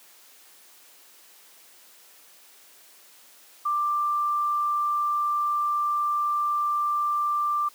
sine tone, 1182 Hz, D6, 11 cents sharp, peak -22 dBFS, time 3.65-7.69 s, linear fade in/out 10 ms, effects white hiss -53 dBFS RMS until 7.74 s + high-pass 300 Hz 12 dB/octave

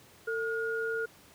sine tone pair together, 450.4 / 1430 Hz, A4 / F6, +40 / +41 cents, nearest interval octave + minor sixth, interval 2001 cents, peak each -32 / -33 dBFS, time 0.27-1.06 s, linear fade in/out 10 ms, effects pink hiss -57 dBFS RMS until 1.34 s + high-pass 80 Hz 12 dB/octave

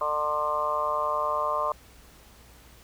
harmonic tone, 150 Hz, D3, 37 cents sharp, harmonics 3 / 4 / 5 / 6 / 7 / 8, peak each -39 / -30 / -39 / -38 / -27 / -31 dBFS, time 0.01-1.72 s, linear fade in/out 2 ms, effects added 60 Hz sine -54 dBFS peak until 2.83 s + pink hiss -54 dBFS RMS until 2.83 s

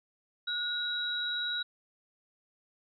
sine tone pair together, 1447 / 3863 Hz, F#6 / B7, -39 / -39 cents, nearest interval octave + perfect fourth, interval 1700 cents, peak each -35 / -32 dBFS, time 0.47-1.63 s, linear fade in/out 10 ms, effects none

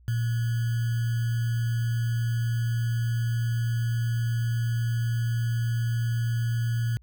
sine tone with sample-and-hold, 116.54 Hz, A#2, in tune, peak -23 dBFS, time 0.08-6.97 s, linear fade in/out 0 ms, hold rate 1575 Hz, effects added 60 Hz sine -52 dBFS peak until 7.02 s

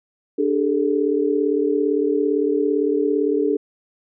sine chord, D suspended fourth, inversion none, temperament equal with one note detuned, 293.7 / 402.3 / 440 Hz, D4 / G4 / A4, 0 / +45 / 0 cents, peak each -21 dBFS, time 0.38-3.57 s, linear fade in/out 10 ms, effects none

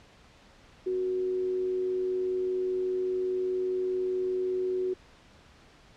sine tone with amplitude modulation, 370 Hz, F#4, in tune, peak -25 dBFS, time 0.86-4.94 s, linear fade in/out 10 ms, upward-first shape sine, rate 105 Hz, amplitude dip 30%, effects pink hiss -56 dBFS RMS until 5.96 s + low-pass 5000 Hz 12 dB/octave

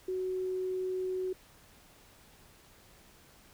sine tone, 371.6 Hz, F#4, 7 cents sharp, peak -31 dBFS, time 0.08-1.33 s, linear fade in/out 5 ms, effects pink hiss -59 dBFS RMS until 3.53 s

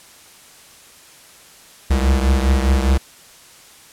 square beating tone pair, 65.41 / 70.31 Hz, C2 / C#2, 0 / +25 cents, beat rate 4.9 Hz, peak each -15 / -20 dBFS, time 1.9-2.98 s, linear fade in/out 10 ms, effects white hiss -45 dBFS RMS until 3.92 s + low-pass 11000 Hz 12 dB/octave

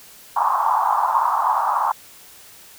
white band-pass noise, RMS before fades -19 dBFS, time 0.36-1.92 s, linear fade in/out 5 ms, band 810 to 1100 Hz, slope 48 dB/octave, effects white hiss -45 dBFS RMS until 2.78 s

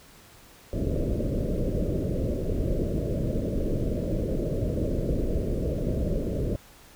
pink low-pass noise, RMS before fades -27 dBFS, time 0.73-6.56 s, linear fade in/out 0 ms, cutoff 620 Hz, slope 96 dB/octave, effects pink hiss -52 dBFS RMS until 6.95 s

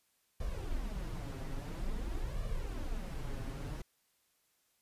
brown noise with flanger, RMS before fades -38 dBFS, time 0.4-3.82 s, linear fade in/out 5 ms, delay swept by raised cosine 1.7 to 7.5 ms, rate 0.49 Hz, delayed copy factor +0.7, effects white hiss -75 dBFS RMS until 4.81 s + resampled to 32000 Hz

